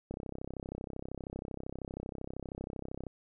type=click train; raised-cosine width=2 ms; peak=-26 dBFS; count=98; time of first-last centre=0.11-3.067 s; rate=32.8 Hz; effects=none